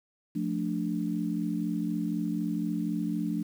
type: chord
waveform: sine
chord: D minor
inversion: first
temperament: just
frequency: 176.2 / 220.2 / 293.7 Hz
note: F3 / A3 / D4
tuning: +16 / +2 / 0 cents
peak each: -32 / -32 / -32 dBFS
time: 0.35-3.43 s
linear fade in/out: 10 ms
effects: 9-bit